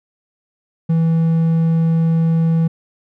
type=tone; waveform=triangle; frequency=163.8 Hz; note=E3; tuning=11 cents flat; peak=-10 dBFS; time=0.89-2.68 s; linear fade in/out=10 ms; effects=none